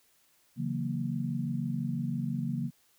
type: chord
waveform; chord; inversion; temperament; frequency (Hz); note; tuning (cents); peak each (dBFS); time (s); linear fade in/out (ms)
sine; F# dominant seventh; second; equal; 138.59 / 164.81 / 185 / 233.1; C#3 / E3 / F#3 / A#3; 0 / 0 / 0 / 0; -34 / -36 / -38 / -34; 0.56-2.71; 50
effects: white hiss -67 dBFS RMS until 2.98 s